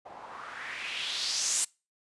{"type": "noise with low-pass filter sweep", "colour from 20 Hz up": "blue", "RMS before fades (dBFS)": -34, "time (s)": [0.05, 1.65], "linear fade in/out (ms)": 10, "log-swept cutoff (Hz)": [690, 8400], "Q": 2.9, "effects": ["noise-tail reverb RT60 0.3 s tail -25 dB re dry", "resampled to 24000 Hz"]}